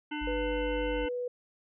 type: harmonic tone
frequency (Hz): 299.6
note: D4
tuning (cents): +35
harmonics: 1 / 3 / 5 / 7 / 9 / 10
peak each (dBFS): -35 / -40 / -42 / -43 / -45 / -45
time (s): 0.11-1.09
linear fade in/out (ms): 10
type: tone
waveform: sine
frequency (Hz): 49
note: G1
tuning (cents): 0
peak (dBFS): -35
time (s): 0.21-1.06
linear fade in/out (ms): 10
type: tone with pitch glide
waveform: sine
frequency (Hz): 494.7 to 491.9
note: B4 to B4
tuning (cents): +3 to -7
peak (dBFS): -31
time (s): 0.27-1.28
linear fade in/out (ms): 5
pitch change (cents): -10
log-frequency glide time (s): 0.91-1.01
effects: none